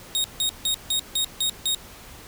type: tone bursts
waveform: sawtooth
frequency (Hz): 3736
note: A#7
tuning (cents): +3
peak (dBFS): -18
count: 7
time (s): 0.15-1.747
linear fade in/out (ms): 0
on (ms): 91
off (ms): 160
effects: pink hiss -44 dBFS RMS until 2.27 s